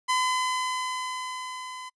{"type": "tone with level ramp", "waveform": "sawtooth", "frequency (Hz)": 1016, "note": "B5", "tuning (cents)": 49, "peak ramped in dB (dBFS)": [-18, -34], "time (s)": [0.08, 1.9], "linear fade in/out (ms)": 20, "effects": ["noise-tail reverb RT60 0.1 s tail -26 dB re dry", "resampled to 22050 Hz"]}